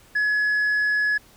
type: tone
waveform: sine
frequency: 1694 Hz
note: G#6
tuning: 34 cents sharp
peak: -16 dBFS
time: 0.15-1.18 s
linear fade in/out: 10 ms
effects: tanh soft clip ceiling -18 dBFS + pink hiss -53 dBFS RMS until 1.36 s